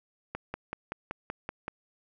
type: click train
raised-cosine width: 0.5 ms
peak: -19 dBFS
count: 8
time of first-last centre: 0.35-1.681 s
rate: 5.26 Hz
effects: none